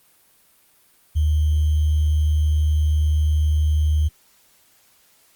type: tone with sample-and-hold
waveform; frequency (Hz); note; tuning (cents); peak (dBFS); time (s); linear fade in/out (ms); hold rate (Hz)
sine; 76; D#2; -40; -15; 1.15-4.09; 20; 3150
effects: white hiss -57 dBFS RMS until 5.35 s + Opus 32 kbps